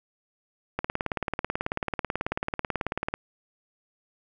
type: click train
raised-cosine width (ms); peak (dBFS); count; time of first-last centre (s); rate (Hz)
0.5; -12; 44; 0.79-3.14; 18.3
effects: none